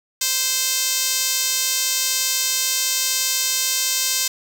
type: tone with band-pass filter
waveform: 5% pulse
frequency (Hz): 521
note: C5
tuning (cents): -7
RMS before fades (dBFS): -21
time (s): 0.21-4.28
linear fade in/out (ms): 5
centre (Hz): 10000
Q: 1.2
effects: none